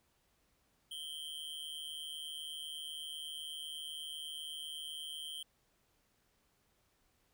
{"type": "tone with amplitude modulation", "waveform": "square", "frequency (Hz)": 3134, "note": "G7", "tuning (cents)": -1, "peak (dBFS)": -39, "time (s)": [0.91, 5.43], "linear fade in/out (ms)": 5, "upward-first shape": "sine", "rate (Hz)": 152, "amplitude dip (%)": 85, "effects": ["pink hiss -75 dBFS RMS until 7.33 s"]}